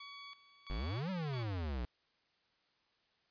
10% pulse tone with tremolo, 1129 Hz, C#6, 31 cents sharp, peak -39 dBFS, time 0-1.43 s, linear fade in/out 5 ms, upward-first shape square, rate 1.5 Hz, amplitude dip 80%
square exponential two-way sweep, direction up then down, 43.65 to 195.7 to 56.9 Hz, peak -37 dBFS, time 0.7-1.85 s, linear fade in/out 0 ms, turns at 1.1 s
effects white hiss -75 dBFS RMS until 3.3 s + resampled to 11025 Hz

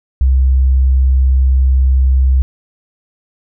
sine tone, 65.41 Hz, C2, in tune, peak -7 dBFS, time 0.21-2.42 s, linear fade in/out 0 ms, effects none

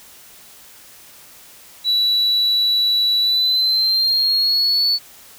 sine tone with pitch glide, 3936 to 4444 Hz, B7 to C#8, -7 to +4 cents, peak -12 dBFS, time 1.84-4.99 s, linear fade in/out 50 ms, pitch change +211 cents, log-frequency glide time 3.2-4.86 s, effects tanh soft clip ceiling -12 dBFS + white hiss -44 dBFS RMS until 5.38 s

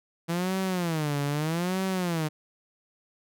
sawtooth tone with vibrato, 164.81 Hz, E3, in tune, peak -22 dBFS, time 0.28-2.29 s, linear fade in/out 20 ms, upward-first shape sine, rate 0.8 Hz, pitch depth 250 cents each way, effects none

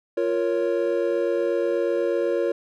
triangle chord, Bb minor, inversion second, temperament equal, 349.2 / 466.2 / 554.4 Hz, F4 / Bb4 / Db5, 0 / 0 / 0 cents, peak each -23 dBFS, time 0.17-2.52 s, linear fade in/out 5 ms, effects none

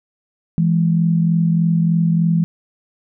sine tone pair together, 166.5 / 209.8 Hz, E3 / G#3, +18 / +18 cents, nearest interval major third, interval 400 cents, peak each -13 / -21 dBFS, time 0.58-2.44 s, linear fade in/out 0 ms, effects none

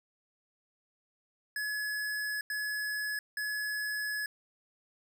square tone bursts at uneven times, 1698 Hz, G#6, 38 cents sharp, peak -33 dBFS, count 3, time 1.56-2.41 / 2.5-3.19 / 3.37-4.26 s, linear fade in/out 2 ms, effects none

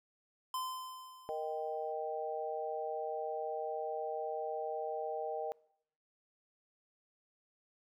square tone with exponential decay, 1029 Hz, C6, 29 cents flat, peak -35 dBFS, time 0.54-1.92 s, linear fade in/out 2 ms, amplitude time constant 300 ms
sine chord, Eb major, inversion second, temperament equal, 466.2 / 622.3 / 784 Hz, Bb4 / Eb5 / G5, 0 / 0 / 0 cents, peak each -40 dBFS, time 1.29-5.52 s, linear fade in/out 0 ms
effects noise-tail reverb RT60 0.7 s tail -24 dB re dry

